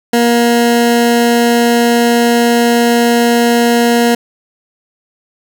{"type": "tone", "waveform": "20% pulse", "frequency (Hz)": 236.5, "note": "A#3", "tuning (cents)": 25, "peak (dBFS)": -3, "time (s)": [0.13, 4.15], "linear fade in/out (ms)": 5, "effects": []}